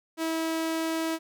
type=tone; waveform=sawtooth; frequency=324.2 Hz; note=E4; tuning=29 cents flat; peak=-23 dBFS; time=0.17-1.19 s; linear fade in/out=50 ms; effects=none

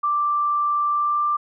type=tone with pitch glide; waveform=sine; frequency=1176 to 1183.5 Hz; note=D6 to D6; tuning=+2 to +13 cents; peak=-18 dBFS; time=0.03-1.37 s; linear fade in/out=10 ms; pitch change=+11 cents; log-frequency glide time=0.91-1.25 s; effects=none

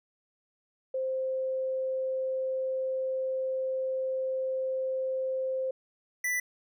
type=tone pair in turn; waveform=sine / square; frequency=523.3 / 1980.9 Hz; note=C5 / B6; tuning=0 / +5 cents; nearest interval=octave + major seventh; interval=2305 cents; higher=second; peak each=-28 dBFS; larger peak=neither; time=0.94-5.71 / 6.24-6.4 s; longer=first; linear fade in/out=5 ms; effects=none

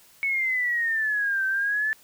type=exponential two-way sweep; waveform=sine; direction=down then up; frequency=2220 to 1544 to 1758 Hz; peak=-22 dBFS; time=0.23-1.93 s; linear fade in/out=0 ms; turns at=1.46 s; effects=white hiss -55 dBFS RMS until 2.03 s

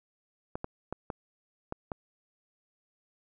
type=clicks; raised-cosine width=1 ms; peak=-20 dBFS; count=6; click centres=0.555 / 0.644 / 0.926 / 1.102 / 1.724 / 1.918 s; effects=none

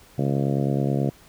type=harmonic tone; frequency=69.3 Hz; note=C#2; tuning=in tune; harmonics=2 / 3 / 4 / 5 / 6 / 7 / 8 / 9 / 10; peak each=-23 / -27 / -29 / -31 / -33 / -34 / -35 / -36 / -37 dBFS; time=0.18-1.1 s; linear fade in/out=5 ms; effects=pink hiss -52 dBFS RMS until 1.28 s

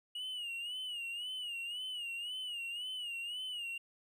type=tone with vibrato; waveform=triangle; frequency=2889 Hz; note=F#7; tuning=42 cents flat; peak=-37 dBFS; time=0.15-3.78 s; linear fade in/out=5 ms; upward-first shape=sine; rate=1.9 Hz; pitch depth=96 cents each way; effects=none

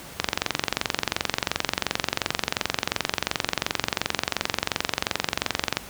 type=click train; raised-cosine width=0.2 ms; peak=-3 dBFS; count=128; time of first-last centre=0.2-5.77 s; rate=22.8 Hz; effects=pink hiss -41 dBFS RMS until 5.89 s + high-pass 60 Hz 12 dB/octave

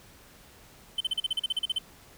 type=tone bursts; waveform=triangle; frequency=3071 Hz; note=G7; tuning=36 cents flat; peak=-23 dBFS; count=13; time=0.98-1.786 s; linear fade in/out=5 ms; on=26 ms; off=39 ms; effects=pink hiss -54 dBFS RMS until 2.17 s

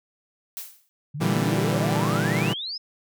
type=noise with exponential decay; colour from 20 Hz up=blue; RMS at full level=-31 dBFS; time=0.57-0.89 s; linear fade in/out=0 ms; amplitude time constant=69 ms
type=exponential sweep; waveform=sine; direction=up; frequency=137.4 to 5274 Hz; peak=-29 dBFS; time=1.14-2.78 s; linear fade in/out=10 ms
type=chord; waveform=sawtooth; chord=E half-diminished seventh; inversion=second; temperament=equal; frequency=116.54 / 146.83 / 164.81 / 196 Hz; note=Bb2 / D3 / E3 / G3; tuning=0 / 0 / 0 / 0 cents; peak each=-23 dBFS; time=1.2-2.54 s; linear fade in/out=20 ms
effects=none

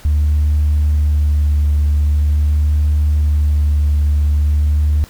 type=tone with vibrato; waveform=sine; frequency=74.3 Hz; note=D2; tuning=21 cents sharp; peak=-9 dBFS; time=0.05-5.04 s; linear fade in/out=0 ms; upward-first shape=sine; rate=0.44 Hz; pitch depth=15 cents each way; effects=tanh soft clip ceiling -8 dBFS + pink hiss -42 dBFS RMS until 5.09 s

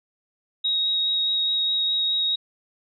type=tone with vibrato; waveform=sine; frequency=3783 Hz; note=A#7; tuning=25 cents sharp; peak=-20 dBFS; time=0.64-2.36 s; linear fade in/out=10 ms; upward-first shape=sine; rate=4.8 Hz; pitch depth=9 cents each way; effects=none

